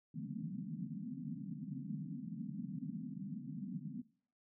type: band-pass noise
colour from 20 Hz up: pink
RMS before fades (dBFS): -44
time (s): 0.14-4.02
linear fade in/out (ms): 5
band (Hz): 140 to 270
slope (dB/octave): 96
effects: noise-tail reverb RT60 0.5 s tail -20 dB re dry